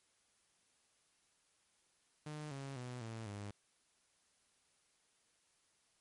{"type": "tone with pitch steps", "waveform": "sawtooth", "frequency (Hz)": [151.3, 137.15, 124.32, 112.69, 102.15], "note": ["D#3", "C#3", "B2", "A2", "G#2"], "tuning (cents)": [-48, -18, 12, 42, -28], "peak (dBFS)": -40, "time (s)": [2.26, 3.51], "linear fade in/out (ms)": 5, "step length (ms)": 250, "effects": ["white hiss -75 dBFS RMS until 6 s", "MP3 48 kbps"]}